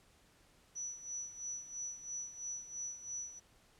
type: tone with tremolo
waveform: sine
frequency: 5920 Hz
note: F#8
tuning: in tune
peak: -38 dBFS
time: 0.75-3.4 s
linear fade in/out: 20 ms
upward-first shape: sine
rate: 3 Hz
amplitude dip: 75%
effects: pink hiss -67 dBFS RMS until 3.79 s + low-pass 11000 Hz 12 dB/octave